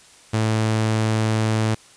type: tone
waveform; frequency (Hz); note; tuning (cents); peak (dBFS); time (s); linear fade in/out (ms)
sawtooth; 110; A2; 0; -14; 0.33-1.75; 10
effects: white hiss -49 dBFS RMS until 1.96 s + resampled to 22050 Hz